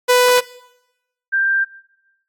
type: tone pair in turn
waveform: sawtooth / sine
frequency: 496.1 / 1581.4 Hz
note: B4 / G6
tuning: +8 / +15 cents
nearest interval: octave + minor sixth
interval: 2007 cents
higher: second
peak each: -6 / -14 dBFS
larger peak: first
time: 0.08-0.41 / 1.32-1.65 s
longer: neither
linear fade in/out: 20 ms
effects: noise-tail reverb RT60 0.9 s tail -19 dB re dry + AAC 64 kbps